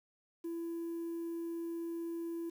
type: tone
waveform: triangle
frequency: 335.5 Hz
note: E4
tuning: 31 cents sharp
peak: -34 dBFS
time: 0.44-2.5 s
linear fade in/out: 10 ms
effects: tanh soft clip ceiling -32 dBFS + 10-bit